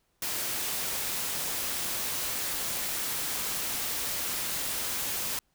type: noise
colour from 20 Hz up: white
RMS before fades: -32 dBFS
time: 0.22-5.39 s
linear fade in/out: 2 ms
effects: pink hiss -73 dBFS RMS until 5.54 s